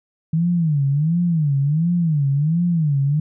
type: tone with vibrato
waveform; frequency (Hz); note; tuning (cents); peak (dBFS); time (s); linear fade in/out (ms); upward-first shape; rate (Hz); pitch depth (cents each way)
sine; 155.56; D#3; 0; -15; 0.33-3.2; 5; sine; 1.4; 210
effects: none